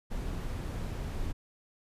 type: noise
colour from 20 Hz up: brown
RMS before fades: -35 dBFS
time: 0.1-1.33 s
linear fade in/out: 20 ms
effects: resampled to 32000 Hz